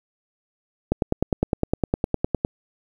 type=click train; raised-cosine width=2 ms; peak=-6 dBFS; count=16; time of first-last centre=0.92-2.449 s; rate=9.81 Hz; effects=8-bit